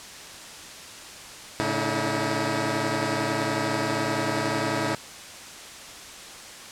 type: tone cluster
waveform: 10% pulse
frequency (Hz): 110.6 / 141.4 / 293.2 / 320.6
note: A2 / C#3 / D4 / E4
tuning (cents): +9 / +35 / -3 / -48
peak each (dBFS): -22 / -22 / -26 / -19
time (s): 1.6-4.95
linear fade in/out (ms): 0
effects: white hiss -41 dBFS RMS until 6.71 s + low-pass 8000 Hz 12 dB/octave